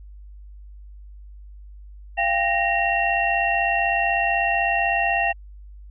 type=tone cluster; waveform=sine; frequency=689 / 785 / 1863 / 2734 Hz; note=F5 / G5 / A#6 / F7; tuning=-24 / +2 / -2 / -37 cents; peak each=-24 dBFS; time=2.17-5.33 s; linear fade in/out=20 ms; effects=added 50 Hz sine -39 dBFS peak until 5.9 s